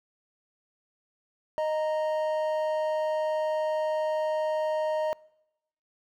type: tone pair together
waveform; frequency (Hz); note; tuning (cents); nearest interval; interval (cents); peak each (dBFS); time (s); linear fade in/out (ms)
triangle; 619.9 / 932.3; D#5 / A#5; -7 / 0; perfect fifth; 707; -24 / -31; 1.58-5.13; 0
effects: noise-tail reverb RT60 0.9 s tail -25 dB re dry